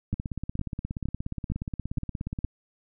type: two click trains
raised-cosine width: 5 ms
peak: -19 / -16 dBFS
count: 40 / 6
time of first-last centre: 0.14-2.448 / 0.13-2.445 s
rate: 16.9 / 2.16 Hz
effects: none